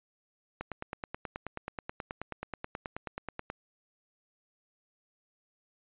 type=click train; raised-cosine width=0.5 ms; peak=-21 dBFS; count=28; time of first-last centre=0.61-3.501 s; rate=9.34 Hz; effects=resampled to 8000 Hz